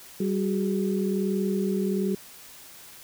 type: tone cluster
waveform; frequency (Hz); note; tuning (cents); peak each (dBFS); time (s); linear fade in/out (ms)
sine; 194.4 / 371.3 / 412.5; G3 / F#4 / G#4; -14 / +6 / -12; -25 / -29 / -31; 0.2-2.15; 5
effects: white hiss -47 dBFS RMS until 3.03 s